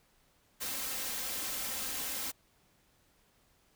white noise with comb filter, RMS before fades -37 dBFS, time 0.6-2.32 s, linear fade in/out 20 ms, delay 3.8 ms, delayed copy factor +0.55, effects pink hiss -69 dBFS RMS until 3.75 s

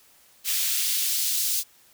white noise with high-pass filter sweep, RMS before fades -25 dBFS, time 0.44-1.64 s, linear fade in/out 50 ms, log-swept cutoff 2600 to 4500 Hz, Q 1, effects white hiss -57 dBFS RMS until 1.93 s

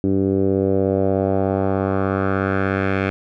10% pulse tone with low-pass filter sweep, 96.7 Hz, G2, 23 cents flat, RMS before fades -19 dBFS, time 0.04-3.1 s, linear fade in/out 0 ms, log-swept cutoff 320 to 2200 Hz, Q 2.2, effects none

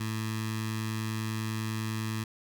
15% pulse tone with notch filter, 110 Hz, A2, in tune, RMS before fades -33 dBFS, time 0-2.24 s, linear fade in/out 5 ms, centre 510 Hz, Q 0.51, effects none

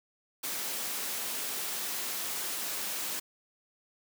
white high-pass noise, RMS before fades -35 dBFS, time 0.43-3.2 s, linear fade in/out 10 ms, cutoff 200 Hz, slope 12 dB/octave, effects none

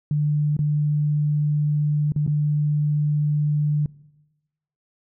sine tone with dropouts, 148.7 Hz, D3, 22 cents sharp, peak -18 dBFS, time 0.11-3.86 s, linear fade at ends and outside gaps 2 ms, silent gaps 0.567-0.59 / 2.121-2.161 / 2.265-2.276 s, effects noise-tail reverb RT60 1.0 s tail -21 dB re dry

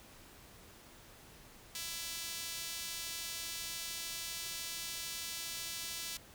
sawtooth tone with high-pass filter, 333 Hz, E4, 18 cents sharp, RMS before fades -42 dBFS, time 1.75-6.17 s, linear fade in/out 2 ms, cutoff 3800 Hz, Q 0.84, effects pink hiss -57 dBFS RMS until 6.34 s

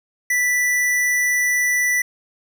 square tone, 1974 Hz, B6, 1 cent flat, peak -17 dBFS, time 0.3-2.02 s, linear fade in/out 5 ms, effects none

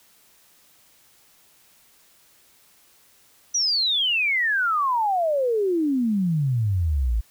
sine exponential sweep, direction down, 5970 to 52.2 Hz, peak -19 dBFS, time 3.54-7.21 s, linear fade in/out 10 ms, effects white hiss -57 dBFS RMS until 7.3 s

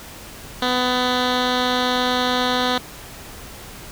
10% pulse tone with low-pass filter, 250.1 Hz, B3, 22 cents sharp, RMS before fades -20 dBFS, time 0.62-2.78 s, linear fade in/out 2 ms, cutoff 3900 Hz, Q 2.4, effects pink hiss -38 dBFS RMS until 3.91 s

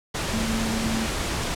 sine tone in noise, 223.7 Hz, A3, 29 cents sharp, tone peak -25 dBFS, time 0.33-1.06 s, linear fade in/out 10 ms, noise pink, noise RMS -27 dBFS, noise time 0.14-1.55 s, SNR -1 dB, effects low-pass 9000 Hz 12 dB/octave

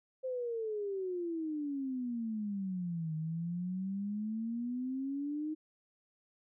sine exponential two-way sweep, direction down then up, 525 to 155.56 to 313.2 Hz, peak -34 dBFS, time 0.23-5.55 s, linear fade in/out 20 ms, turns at 3.15 s, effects none

